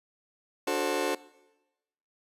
30% pulse chord, D dominant seventh, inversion none, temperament just, 293.7 / 367.1 / 440.5 / 528.6 Hz, D4 / F#4 / A4 / C5, 0 / -14 / +2 / +18 cents, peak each -31 / -29 / -30 / -30 dBFS, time 0.67-1.15 s, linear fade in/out 5 ms, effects noise-tail reverb RT60 1.0 s tail -20 dB re dry + resampled to 32000 Hz

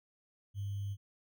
sine tone with sample-and-hold, 100 Hz, G2, 35 cents sharp, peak -35 dBFS, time 0.54-0.97 s, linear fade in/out 50 ms, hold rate 3150 Hz, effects none

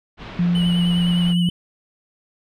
pink low-pass noise, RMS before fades -35 dBFS, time 0.17-1.35 s, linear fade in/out 50 ms, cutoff 3700 Hz, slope 24 dB/octave
sine tone, 174.61 Hz, F3, in tune, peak -15 dBFS, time 0.39-1.49 s, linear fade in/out 2 ms
triangle tone with vibrato, 2960 Hz, F#7, in tune, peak -25 dBFS, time 0.55-1.5 s, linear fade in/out 2 ms, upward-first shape triangle, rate 9.8 Hz, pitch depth 55 cents each way
effects none

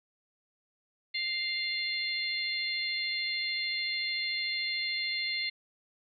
harmonic tone, 698.5 Hz, F5, in tune, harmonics 3 / 4 / 5 / 6, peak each -33 / -42 / -39 / -34 dBFS, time 1.14-5.5 s, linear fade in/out 10 ms, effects none

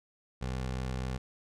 20% pulse tone, 64 Hz, C2, 38 cents flat, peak -28 dBFS, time 0.41-1.18 s, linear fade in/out 10 ms, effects low-pass 8000 Hz 12 dB/octave

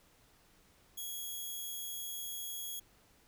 5% pulse tone, 3322 Hz, G#7, in tune, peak -31 dBFS, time 0.97-2.8 s, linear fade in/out 10 ms, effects pink hiss -66 dBFS RMS until 3.27 s

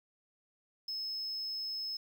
sine tone, 5190 Hz, E8, 28 cents flat, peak -33 dBFS, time 0.88-1.97 s, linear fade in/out 5 ms, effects tanh soft clip ceiling -35 dBFS + 10-bit

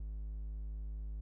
triangle tone, 52.3 Hz, G#1, 13 cents sharp, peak -37 dBFS, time 0-1.21 s, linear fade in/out 5 ms, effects none

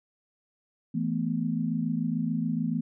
sine chord, E suspended fourth, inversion none, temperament equal, 164.81 / 220 / 246.9 Hz, E3 / A3 / B3, 0 / 0 / 0 cents, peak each -30 dBFS, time 0.94-2.81 s, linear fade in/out 10 ms, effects none

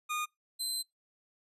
25% pulse tone pair in turn, 1224 / 4085 Hz, D#6 / C8, -29 / -42 cents, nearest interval octave + major sixth, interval 2087 cents, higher second, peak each -28 dBFS, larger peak neither, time 0.09-0.26 / 0.59-0.83 s, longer second, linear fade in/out 20 ms, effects noise-tail reverb RT60 0.2 s tail -26 dB re dry + resampled to 32000 Hz

